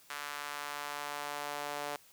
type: tone with high-pass filter sweep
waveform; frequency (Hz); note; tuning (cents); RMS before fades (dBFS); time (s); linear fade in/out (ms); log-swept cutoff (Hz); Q
sawtooth; 145.6; D3; -15; -40; 0.1-1.96; 2; 1300 to 630; 1.4
effects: white hiss -61 dBFS RMS until 2.12 s